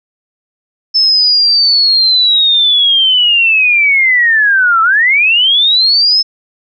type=linear two-way sweep; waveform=sine; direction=down then up; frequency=5274 to 1300 to 5274 Hz; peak=-6 dBFS; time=0.94-6.23 s; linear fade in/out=20 ms; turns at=4.82 s; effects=none